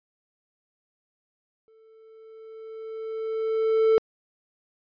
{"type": "tone with exponential growth", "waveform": "triangle", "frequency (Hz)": 443.2, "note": "A4", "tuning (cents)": 13, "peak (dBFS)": -13, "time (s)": [1.68, 3.98], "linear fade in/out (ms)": 0, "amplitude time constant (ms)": 500, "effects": ["resampled to 11025 Hz"]}